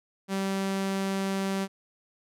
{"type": "tone", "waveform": "sawtooth", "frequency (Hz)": 194, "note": "G3", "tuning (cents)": -18, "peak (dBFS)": -23, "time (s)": [0.28, 1.68], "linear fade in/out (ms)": 50, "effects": ["low-pass 12000 Hz 12 dB/octave"]}